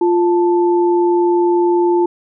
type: tone pair together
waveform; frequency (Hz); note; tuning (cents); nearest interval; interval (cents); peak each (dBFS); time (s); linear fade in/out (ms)
sine; 349.2 / 880; F4 / A5; 0 / 0; octave + major third; 1600; -11 / -19; 0.01-2.06; 5
effects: none